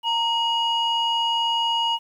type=tone pair together; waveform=sine; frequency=924 / 2890 Hz; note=A#5 / F#7; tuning=-16 / -41 cents; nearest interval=octave + minor sixth; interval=1975 cents; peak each=-21 dBFS; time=0.03-1.99 s; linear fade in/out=50 ms; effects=tanh soft clip ceiling -15 dBFS + 9-bit